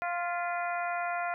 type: harmonic tone with a mistuned harmonic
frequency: 349.1 Hz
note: F4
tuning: 1 cent flat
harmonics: 2 / 3 / 4 / 5 / 6 / 7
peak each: -32 / -39 / -36 / -43 / -42 / -43 dBFS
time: 0.02-1.34 s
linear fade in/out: 0 ms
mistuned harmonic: 6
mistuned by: -51 cents
effects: none